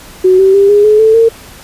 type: tone with pitch steps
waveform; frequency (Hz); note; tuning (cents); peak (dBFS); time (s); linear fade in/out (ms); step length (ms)
sine; 371.4 / 384.3 / 397.6 / 411.4 / 425.6 / 440.4 / 455.7; F#4 / G4 / G4 / G#4 / G#4 / A4 / A#4; +7 / -34 / +25 / -16 / +42 / +2 / -39; -3; 0.24-1.29; 10; 150
effects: pink hiss -34 dBFS RMS until 1.63 s + resampled to 32000 Hz